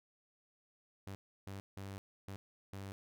sawtooth tone bursts at uneven times, 97.9 Hz, G2, 2 cents flat, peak -40 dBFS, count 5, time 1.07-1.15 / 1.47-1.6 / 1.77-1.98 / 2.28-2.36 / 2.73-2.92 s, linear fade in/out 0 ms, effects none

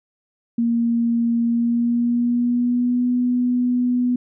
sine tone with pitch glide, 233.6 to 246.8 Hz, A#3 to B3, +4 to -1 cents, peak -16 dBFS, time 0.58-4.16 s, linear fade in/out 5 ms, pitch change +95 cents, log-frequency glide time 1.44-3.08 s, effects none

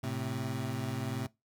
25% pulse tone pair together, 110 / 131.01 Hz, A2 / C3, 0 / +3 cents, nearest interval minor third, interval 303 cents, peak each -33 / -32 dBFS, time 0.03-1.27 s, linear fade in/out 10 ms, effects noise-tail reverb RT60 0.2 s tail -21 dB re dry

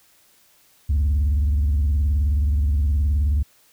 sine tone with vibrato, 72.1 Hz, D2, 31 cents flat, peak -14 dBFS, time 0.89-3.43 s, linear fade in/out 10 ms, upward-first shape sine, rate 19 Hz, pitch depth 200 cents each way, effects tanh soft clip ceiling -15 dBFS + white hiss -57 dBFS RMS until 3.72 s

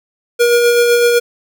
square tone with tremolo, 477.2 Hz, A#4, 41 cents sharp, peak -8 dBFS, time 0.39-1.2 s, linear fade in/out 20 ms, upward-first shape sine, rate 7.9 Hz, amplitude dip 30%, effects none

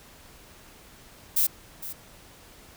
violet noise with echo, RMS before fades -22 dBFS, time 1.36-1.47 s, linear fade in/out 10 ms, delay 460 ms, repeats 1, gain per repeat -14 dB, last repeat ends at 1.93 s, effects pink hiss -51 dBFS RMS until 2.76 s

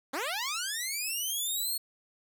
10% pulse linear sweep, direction up, 244.3 to 4349 Hz, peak -23 dBFS, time 0.13-1.78 s, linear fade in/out 10 ms, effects none

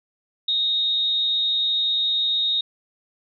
sine tone with amplitude modulation, 3729 Hz, A#7, in tune, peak -17 dBFS, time 0.48-2.61 s, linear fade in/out 5 ms, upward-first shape sine, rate 265 Hz, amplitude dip 40%, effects none

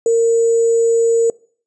sine tone with sample-and-hold, 459.9 Hz, A#4, 23 cents flat, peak -10 dBFS, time 0.06-1.3 s, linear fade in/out 2 ms, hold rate 7350 Hz, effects noise-tail reverb RT60 0.5 s tail -23 dB re dry + resampled to 22050 Hz

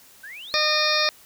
sine exponential sweep, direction up, 1500 to 5670 Hz, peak -36 dBFS, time 0.23-0.61 s, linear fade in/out 10 ms
harmonic tone, 610 Hz, D#5, 34 cents flat, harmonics 1 / 2 / 3 / 4 / 6 / 7 / 8 / 9, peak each -27 / -27 / -27 / -27 / -27 / -27 / -27 / -27 dBFS, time 0.54-1.09 s, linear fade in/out 0 ms
effects white hiss -51 dBFS RMS until 1.25 s

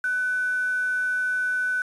sine tone with quantisation, 1499 Hz, F#6, 22 cents sharp, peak -22 dBFS, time 0.04-1.82 s, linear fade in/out 2 ms, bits 7, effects resampled to 24000 Hz

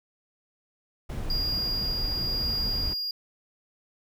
brown noise, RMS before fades -32 dBFS, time 1.09-2.94 s, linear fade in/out 10 ms
triangle tone with tremolo, 4833 Hz, D8, 49 cents sharp, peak -25 dBFS, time 1.3-3.11 s, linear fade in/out 2 ms, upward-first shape triangle, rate 1 Hz, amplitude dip 25%
effects none

